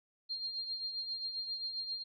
sine tone with tremolo, 4203 Hz, C8, 7 cents sharp, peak -34 dBFS, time 0.29-2.04 s, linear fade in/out 20 ms, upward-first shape triangle, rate 7.5 Hz, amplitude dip 60%, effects none

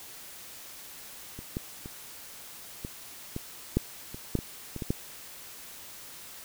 clicks, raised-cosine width 3 ms, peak -27 / -18 / -27 / -22 / -20 / -10 / -27 / -12 / -21 / -23 / -20 / -13 dBFS, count 12, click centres 1.39 / 1.569 / 1.859 / 2.849 / 3.364 / 3.77 / 4.145 / 4.353 / 4.389 / 4.763 / 4.822 / 4.905 s, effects white hiss -46 dBFS RMS until 6.44 s

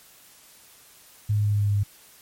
sine tone with pitch steps, 104.9 / 104.3 / 103.7 / 103.1 / 102.5 / 101.91 / 101.33 Hz, G#2 / G#2 / G#2 / G#2 / G#2 / G#2 / G#2, +18 / +8 / -2 / -12 / -22 / -32 / -42 cents, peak -19 dBFS, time 1.29-1.836 s, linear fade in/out 10 ms, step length 78 ms, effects white hiss -52 dBFS RMS until 2.21 s + MP3 64 kbps

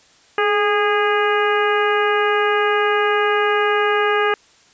harmonic tone with a mistuned harmonic, 410.5 Hz, G#4, 20 cents flat, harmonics 1 / 2 / 3 / 4 / 5 / 6 / 7, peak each -18 / -23 / -21 / -22 / -27 / -29 / -30 dBFS, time 0.38-4.34 s, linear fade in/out 2 ms, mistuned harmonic 1, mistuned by +44 cents, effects white hiss -52 dBFS RMS until 4.73 s + resampled to 16000 Hz

